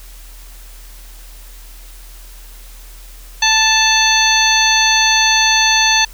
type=harmonic tone; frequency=880 Hz; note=A5; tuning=in tune; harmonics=1 / 2 / 3 / 4 / 5 / 7; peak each=-17 / -17 / -17 / -17 / -17 / -17 dBFS; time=3.42-6.05 s; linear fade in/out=5 ms; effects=added 40 Hz sine -34 dBFS peak until 6.13 s + white hiss -42 dBFS RMS until 6.13 s